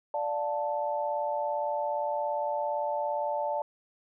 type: chord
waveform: sine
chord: D minor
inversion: none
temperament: just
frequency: 587.3 / 704.8 / 881 Hz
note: D5 / F5 / A5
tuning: 0 / +16 / +2 cents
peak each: -31 / -36 / -31 dBFS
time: 0.14-3.62 s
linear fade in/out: 2 ms
effects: none